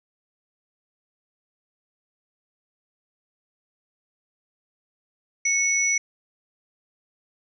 sine tone pair together, 2206 / 5889 Hz, C#7 / F#8, -9 / -9 cents, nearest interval octave + perfect fourth, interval 1700 cents, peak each -22 dBFS, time 5.45-5.98 s, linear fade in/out 5 ms, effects none

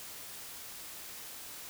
silence, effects white hiss -46 dBFS RMS until 1.69 s

